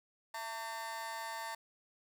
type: tone with amplitude modulation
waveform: 30% pulse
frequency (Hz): 905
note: A5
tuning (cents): +48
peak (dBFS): -33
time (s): 0.34-1.55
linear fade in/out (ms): 5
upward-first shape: sine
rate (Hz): 239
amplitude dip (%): 95
effects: none